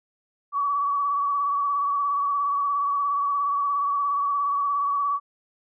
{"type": "tone with vibrato", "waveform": "sine", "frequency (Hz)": 1137, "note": "C#6", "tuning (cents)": 44, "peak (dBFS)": -21, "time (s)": [0.52, 5.2], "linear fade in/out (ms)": 50, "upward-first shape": "triangle", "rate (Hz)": 17, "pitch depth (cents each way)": 42, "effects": []}